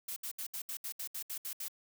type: noise bursts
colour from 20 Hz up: blue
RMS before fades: -40 dBFS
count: 11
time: 0.08-1.683 s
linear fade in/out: 5 ms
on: 83 ms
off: 69 ms
effects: none